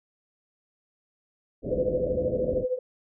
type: low-pass noise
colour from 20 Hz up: white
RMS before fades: -31 dBFS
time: 1.62-2.66 s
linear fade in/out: 50 ms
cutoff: 620 Hz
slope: 96 dB/octave
type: tone with tremolo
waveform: sine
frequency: 506 Hz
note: B4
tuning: 42 cents sharp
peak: -21 dBFS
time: 1.71-2.79 s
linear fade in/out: 5 ms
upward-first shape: triangle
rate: 13 Hz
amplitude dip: 90%
effects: none